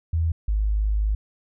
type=tone pair in turn; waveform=sine; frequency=81.8 / 52.11 Hz; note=E2 / G#1; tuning=-13 / +7 cents; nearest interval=minor sixth; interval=780 cents; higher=first; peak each=-19 dBFS; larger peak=neither; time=0.13-0.32 / 0.48-1.15 s; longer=second; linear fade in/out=5 ms; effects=none